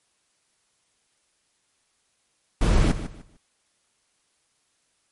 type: noise with echo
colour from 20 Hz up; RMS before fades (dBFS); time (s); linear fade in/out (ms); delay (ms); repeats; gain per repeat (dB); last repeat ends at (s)
brown; -18; 2.61-2.92; 5; 150; 3; -12; 3.37
effects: white hiss -69 dBFS RMS until 5.11 s + MP3 48 kbps